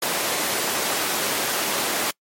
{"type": "high-pass noise", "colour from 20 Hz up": "pink", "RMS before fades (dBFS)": -24, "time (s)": [0.02, 2.11], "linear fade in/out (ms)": 5, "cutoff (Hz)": 340, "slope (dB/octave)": 12, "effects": ["noise-tail reverb RT60 0.1 s tail -25 dB re dry", "MP3 64 kbps"]}